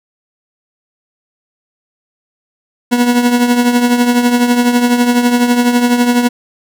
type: tone with tremolo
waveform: 40% pulse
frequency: 242.7 Hz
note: B3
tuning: 30 cents flat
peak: -5 dBFS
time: 2.91-6.29 s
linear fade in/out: 20 ms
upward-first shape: triangle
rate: 12 Hz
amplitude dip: 65%
effects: none